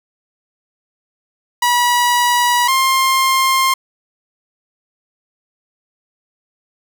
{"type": "tone pair in turn", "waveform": "sawtooth", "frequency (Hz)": [970, 1059.4], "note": ["B5", "C6"], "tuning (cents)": [-31, 21], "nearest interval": "major second", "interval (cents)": 152, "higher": "second", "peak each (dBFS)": -8, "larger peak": "neither", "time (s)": [[1.62, 2.68], [2.68, 3.74]], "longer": "neither", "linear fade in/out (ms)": 5, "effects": []}